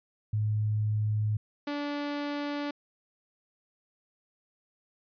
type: tone pair in turn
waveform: sine / sawtooth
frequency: 106.7 / 289.8 Hz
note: G#2 / D4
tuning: +47 / -23 cents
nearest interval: octave + perfect fourth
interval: 1730 cents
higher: second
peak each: -25 / -27 dBFS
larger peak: first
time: 0.33-1.37 / 1.67-2.71 s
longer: neither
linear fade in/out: 5 ms
effects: resampled to 11025 Hz